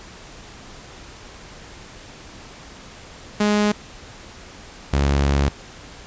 sawtooth tone pair in turn, 208.5 / 70.04 Hz, G#3 / C#2, +7 / +18 cents, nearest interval octave + perfect fifth, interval 1889 cents, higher first, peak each -12 dBFS, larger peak neither, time 3.4-3.72 / 4.93-5.49 s, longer second, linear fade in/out 5 ms, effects pink hiss -41 dBFS RMS until 6.06 s + resampled to 16000 Hz

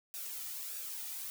blue noise with flanger, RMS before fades -42 dBFS, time 0.14-1.3 s, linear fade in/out 0 ms, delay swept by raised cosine 0.95 to 1.89 ms, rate 1.6 Hz, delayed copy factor -0.5, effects none

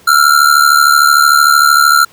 square ring-modulated tone, 1377 Hz, F6, 25 cents flat, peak -3 dBFS, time 0.07-2.05 s, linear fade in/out 10 ms, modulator 36.6 Hz, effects pink hiss -44 dBFS RMS until 2.12 s + high-pass 100 Hz 12 dB/octave

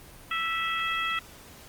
harmonic tone with a mistuned harmonic, 654 Hz, E5, 14 cents flat, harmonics 2 / 3 / 4 / 5, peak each -30 / -32 / -33 / -34 dBFS, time 0.31-1.19 s, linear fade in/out 2 ms, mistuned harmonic 2, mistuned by +22 cents, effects pink hiss -49 dBFS RMS until 1.68 s + Opus 24 kbps

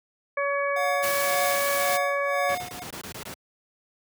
harmonic tone, 564 Hz, C#5, 30 cents sharp, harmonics 1 / 2 / 3 / 4, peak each -26 / -29 / -31 / -32 dBFS, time 0.37-2.55 s, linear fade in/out 5 ms
square tone with tremolo, 720 Hz, F#5, 47 cents flat, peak -27 dBFS, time 0.76-2.83 s, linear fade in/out 5 ms, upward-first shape sine, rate 1.9 Hz, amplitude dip 90%
white noise, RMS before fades -30 dBFS, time 1.02-1.98 s, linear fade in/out 20 ms
pink noise bursts, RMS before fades -37 dBFS, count 8, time 2.49-3.341 s, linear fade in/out 2 ms, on 88 ms, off 21 ms
effects high-pass 100 Hz 12 dB/octave

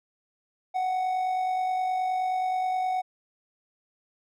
triangle tone with amplitude modulation, 743 Hz, F#5, 7 cents sharp, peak -21 dBFS, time 0.74-3.02 s, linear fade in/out 20 ms, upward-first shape sine, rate 49.5 Hz, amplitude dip 35%, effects none

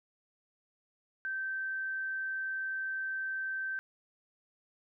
sine tone, 1553 Hz, G6, 17 cents flat, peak -33 dBFS, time 1.25-3.79 s, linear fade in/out 0 ms, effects none

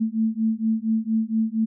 sine beating tone pair, 219.8 / 224.1 Hz, A3 / A3, -2 / +32 cents, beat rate 4.3 Hz, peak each -23 dBFS, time 0-1.66 s, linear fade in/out 20 ms, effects none

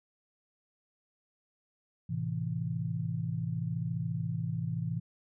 sine chord, A minor, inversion none, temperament equal, 110 / 130.81 / 164.81 Hz, A2 / C3 / E3, 0 / 0 / 0 cents, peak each -36 / -36 / -34 dBFS, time 2.09-5 s, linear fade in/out 10 ms, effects none

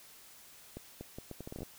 accelerating click train, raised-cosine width 2 ms, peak -29 dBFS, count 12, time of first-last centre 0.77-1.631 s, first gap 240 ms, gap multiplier 0.73, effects white hiss -56 dBFS RMS until 1.78 s

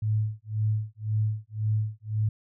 sine tone with tremolo, 107.7 Hz, A2, 37 cents flat, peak -21 dBFS, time 0.02-2.29 s, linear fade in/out 5 ms, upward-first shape sine, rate 1.9 Hz, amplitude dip 100%, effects none

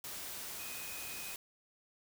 sine tone in noise, 2502 Hz, D#7, 9 cents sharp, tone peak -49 dBFS, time 0.59-1.34 s, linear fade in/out 2 ms, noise white, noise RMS -44 dBFS, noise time 0.04-1.36 s, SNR -8 dB, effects none

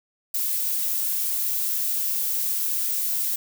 violet noise, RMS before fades -25 dBFS, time 0.34-3.36 s, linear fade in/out 5 ms, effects none

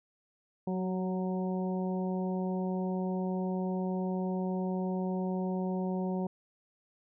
harmonic tone with a mistuned harmonic, 185 Hz, F#3, in tune, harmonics 1 / 2 / 3 / 4 / 5, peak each -31 / -37 / -41 / -43 / -45 dBFS, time 0.67-6.27 s, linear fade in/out 5 ms, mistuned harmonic 2, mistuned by +16 cents, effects none

